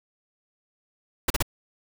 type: noise bursts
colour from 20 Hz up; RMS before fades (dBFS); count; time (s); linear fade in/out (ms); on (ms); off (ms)
pink; -22; 3; 1.28-1.425; 5; 23; 38
effects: none